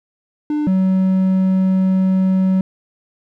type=tone pair in turn; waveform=triangle; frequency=299.1 / 188.42 Hz; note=D4 / F#3; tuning=+32 / +32 cents; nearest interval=minor sixth; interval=800 cents; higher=first; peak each=-14 / -10 dBFS; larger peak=second; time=0.5-0.67 / 0.67-2.61 s; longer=second; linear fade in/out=2 ms; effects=none